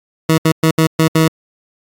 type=tone bursts at uneven times; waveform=20% pulse; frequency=160.1 Hz; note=D#3; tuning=50 cents sharp; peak=-4 dBFS; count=6; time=0.29-0.38 / 0.45-0.52 / 0.63-0.71 / 0.78-0.87 / 0.99-1.08 / 1.15-1.28 s; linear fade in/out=5 ms; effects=AAC 48 kbps